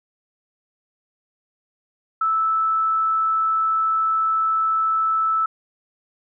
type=tone; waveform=sine; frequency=1313 Hz; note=E6; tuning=7 cents flat; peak=-17 dBFS; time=2.21-5.46 s; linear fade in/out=5 ms; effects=none